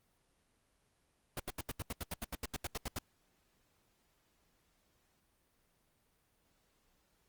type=noise bursts; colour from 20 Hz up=pink; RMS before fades=-39 dBFS; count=16; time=1.37-2.987 s; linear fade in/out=2 ms; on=27 ms; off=79 ms; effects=pink hiss -75 dBFS RMS until 7.28 s + Opus 32 kbps